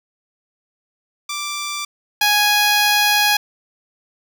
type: tone pair in turn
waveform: 10% pulse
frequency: 1174.7 / 830.6 Hz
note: D6 / G#5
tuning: 0 / 0 cents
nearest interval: tritone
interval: 600 cents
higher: first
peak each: -15 / -5 dBFS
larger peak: second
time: 1.29-1.85 / 2.21-3.37 s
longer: second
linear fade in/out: 5 ms
effects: none